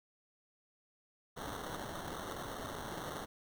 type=noise with sample-and-hold; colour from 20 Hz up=white; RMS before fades=-43 dBFS; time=1.36-3.26 s; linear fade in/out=20 ms; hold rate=2450 Hz; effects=none